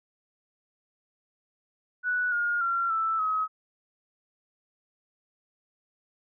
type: tone with pitch steps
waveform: sine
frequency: 1477 / 1423.4 / 1371.7 / 1322 / 1274 Hz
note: F#6 / F6 / F6 / E6 / D#6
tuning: -3 / +33 / -32 / +5 / +41 cents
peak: -24 dBFS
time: 2.03-3.48 s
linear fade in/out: 50 ms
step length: 290 ms
effects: none